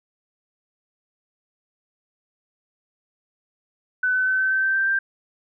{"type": "tone with pitch steps", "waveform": "sine", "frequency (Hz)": [1504, 1514.5, 1525, 1535.6, 1546.3, 1557, 1567.9, 1578.8], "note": ["F#6", "F#6", "G6", "G6", "G6", "G6", "G6", "G6"], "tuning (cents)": [28, 40, -48, -36, -24, -12, 0, 12], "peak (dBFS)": -18, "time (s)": [4.03, 4.99], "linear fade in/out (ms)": 5, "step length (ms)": 120, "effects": []}